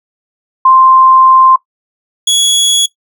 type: tone pair in turn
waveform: sine / 25% pulse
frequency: 1046.5 / 3359 Hz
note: C6 / G#7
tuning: 0 / +19 cents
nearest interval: octave + minor sixth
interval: 2019 cents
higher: second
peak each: -3 dBFS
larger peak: neither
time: 0.65-1.56 / 2.27-2.86 s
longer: first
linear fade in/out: 5 ms
effects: noise-tail reverb RT60 0.1 s tail -18 dB re dry